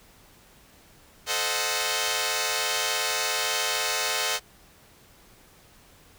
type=chord; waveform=5% pulse; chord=A diminished seventh; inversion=none; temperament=equal with one note detuned; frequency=440 / 523.3 / 627.7 / 740 Hz; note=A4 / C5 / Eb5 / Gb5; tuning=0 / 0 / +15 / 0 cents; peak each=-19 dBFS; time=1.26-4.4 s; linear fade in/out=50 ms; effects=pink hiss -55 dBFS RMS until 6.18 s